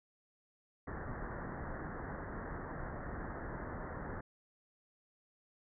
pink low-pass noise, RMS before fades -43 dBFS, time 0.87-4.21 s, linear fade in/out 5 ms, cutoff 1900 Hz, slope 96 dB/octave, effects none

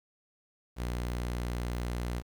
sawtooth tone, 60.1 Hz, B1, 46 cents flat, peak -28 dBFS, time 0.76-2.23 s, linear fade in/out 50 ms, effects 10-bit

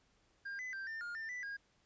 triangle tone with pitch steps, 1604 / 2012 / 1574 / 1799 / 1417 / 1793 / 1981 / 1629 Hz, G6 / B6 / G6 / A6 / F6 / A6 / B6 / G#6, +39 / +32 / +7 / +38 / +25 / +32 / +5 / -34 cents, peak -39 dBFS, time 0.45-1.57 s, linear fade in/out 10 ms, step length 140 ms, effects pink hiss -73 dBFS RMS until 1.85 s + resampled to 16000 Hz

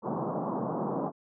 pink band-pass noise, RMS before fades -32 dBFS, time 0.02-1.12 s, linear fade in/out 50 ms, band 140 to 1100 Hz, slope 48 dB/octave, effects none

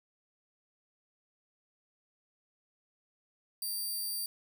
5% pulse tone, 4699 Hz, D8, in tune, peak -27 dBFS, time 3.62-4.26 s, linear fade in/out 2 ms, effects none

